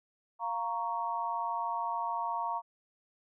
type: chord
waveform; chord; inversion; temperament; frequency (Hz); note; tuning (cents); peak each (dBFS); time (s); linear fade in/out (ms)
sine; Bb minor; second; equal with one note detuned; 698.5 / 932.3 / 1113.2; F5 / Bb5 / Db6; 0 / 0 / +7; -38 / -33 / -37; 0.39-2.62; 50
effects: none